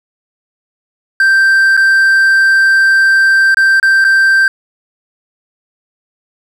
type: tone with dropouts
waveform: triangle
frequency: 1568 Hz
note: G6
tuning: in tune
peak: -4 dBFS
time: 1.2-4.48 s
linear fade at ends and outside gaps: 2 ms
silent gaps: 1.768-1.774 / 3.545-3.57 / 3.799-3.828 / 4.043-4.048 s
effects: none